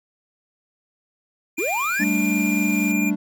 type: tone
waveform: square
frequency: 2397 Hz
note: D7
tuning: 35 cents sharp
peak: -25 dBFS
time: 1.57-3.11 s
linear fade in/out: 20 ms
type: linear sweep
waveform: triangle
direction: up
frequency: 278.1 to 1830 Hz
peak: -21 dBFS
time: 1.58-2.04 s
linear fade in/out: 5 ms
type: noise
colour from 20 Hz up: white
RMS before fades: -41 dBFS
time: 1.58-2.92 s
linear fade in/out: 5 ms
type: chord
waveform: triangle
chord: G suspended second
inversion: none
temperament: equal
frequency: 196 / 220 / 293.7 Hz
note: G3 / A3 / D4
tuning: 0 / 0 / 0 cents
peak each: -21 / -22 / -21 dBFS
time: 1.99-3.16 s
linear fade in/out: 20 ms
effects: none